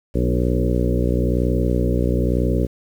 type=harmonic tone with a mistuned harmonic; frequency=61 Hz; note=B1; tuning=21 cents flat; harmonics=1 / 2 / 3 / 4 / 5 / 6 / 7 / 8 / 9; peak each=-20 / -23 / -25 / -26 / -27 / -28 / -28 / -29 / -30 dBFS; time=0.14-2.67 s; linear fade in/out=20 ms; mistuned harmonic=5; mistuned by=-18 cents; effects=8-bit